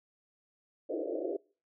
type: band-pass noise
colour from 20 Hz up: pink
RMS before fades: -35 dBFS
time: 0.89-1.37 s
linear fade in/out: 10 ms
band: 300 to 640 Hz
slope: 96 dB/octave
effects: noise-tail reverb RT60 0.4 s tail -25 dB re dry